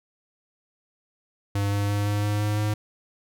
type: tone with pitch steps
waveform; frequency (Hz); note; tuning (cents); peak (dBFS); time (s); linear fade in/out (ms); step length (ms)
square; 100.7 / 101.52 / 102.34 / 103.17 / 104.01 / 104.86 / 105.71; G2 / G#2 / G#2 / G#2 / G#2 / G#2 / G#2; +47 / -39 / -25 / -11 / +3 / +17 / +31; -23; 1.55-2.74; 5; 170
effects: none